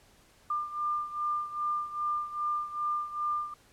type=beating tone pair; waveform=sine; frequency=1197 / 1199.5 Hz; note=D6 / D6; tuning=+33 / +36 cents; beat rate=2.5 Hz; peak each=-31 / -35 dBFS; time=0.5-3.54 s; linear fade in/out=5 ms; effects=pink hiss -61 dBFS RMS until 3.72 s + low-pass 12000 Hz 12 dB/octave